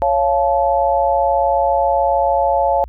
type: chord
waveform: sine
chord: Db augmented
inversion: none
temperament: just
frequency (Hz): 554.4 / 693 / 866.2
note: Db5 / F5 / A5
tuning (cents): 0 / -14 / -27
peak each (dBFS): -17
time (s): 0.02-2.84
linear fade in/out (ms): 0
effects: added 60 Hz sine -32 dBFS peak until 2.88 s